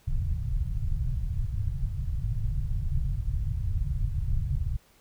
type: low-pass noise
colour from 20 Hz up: pink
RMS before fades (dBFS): -28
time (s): 0.07-4.77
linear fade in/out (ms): 10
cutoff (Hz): 140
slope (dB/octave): 48
effects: pink hiss -61 dBFS RMS until 5 s